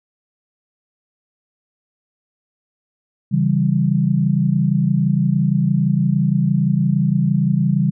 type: chord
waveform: sine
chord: C# diminished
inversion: none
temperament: equal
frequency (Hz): 138.59 / 164.81 / 196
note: C#3 / E3 / G3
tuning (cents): 0 / 0 / 0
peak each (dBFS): -18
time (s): 3.31-7.91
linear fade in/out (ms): 20
effects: none